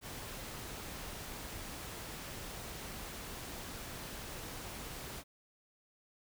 pink noise, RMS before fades -45 dBFS, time 0.01-5.24 s, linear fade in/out 50 ms, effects none

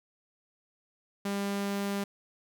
sawtooth tone, 199.9 Hz, G3, 34 cents sharp, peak -26 dBFS, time 1.25-2.04 s, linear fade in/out 5 ms, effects none

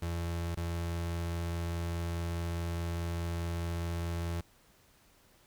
35% pulse tone with dropouts, 84.8 Hz, E2, 50 cents sharp, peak -31 dBFS, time 0.02-4.41 s, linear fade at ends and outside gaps 5 ms, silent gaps 0.551-0.572 s, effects pink hiss -64 dBFS RMS until 5.46 s

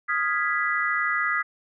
sine chord, F half-diminished seventh, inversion third, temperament equal, 1244.5 / 1396.9 / 1661.2 / 1975.5 Hz, Eb6 / F6 / Ab6 / Cb7, 0 / 0 / 0 / 0 cents, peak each -27 / -30 / -28 / -26 dBFS, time 0.08-1.43 s, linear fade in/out 20 ms, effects none

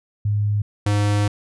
sine / square tone pair in turn, 103.83 / 103.11 Hz, G#2 / G#2, 0 / -12 cents, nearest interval unison, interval 12 cents, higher first, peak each -17 dBFS, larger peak neither, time 0.25-0.62 / 0.86-1.28 s, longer second, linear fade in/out 5 ms, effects resampled to 24000 Hz

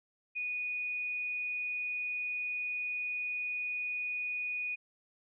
sine tone, 2470 Hz, D#7, 13 cents flat, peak -33 dBFS, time 0.35-4.76 s, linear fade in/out 20 ms, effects none

